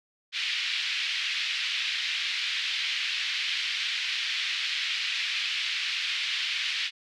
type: band-pass noise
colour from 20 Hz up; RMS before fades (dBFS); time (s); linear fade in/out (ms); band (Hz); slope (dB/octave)
pink; -30; 0.32-6.91; 50; 2200 to 4100; 24
effects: none